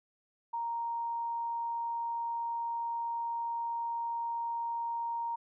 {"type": "tone", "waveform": "sine", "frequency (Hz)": 932.3, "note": "A#5", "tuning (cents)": 0, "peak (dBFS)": -32, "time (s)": [0.53, 5.36], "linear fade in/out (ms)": 10, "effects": []}